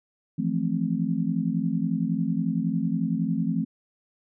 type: chord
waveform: sine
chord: F major seventh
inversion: third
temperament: just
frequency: 163.7 / 174.61 / 218.3 / 261.9 Hz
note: E3 / F3 / A3 / C4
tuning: -12 / 0 / -13 / +2 cents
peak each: -29 / -28 / -28 / -29 dBFS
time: 0.38-3.65 s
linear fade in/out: 10 ms
effects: none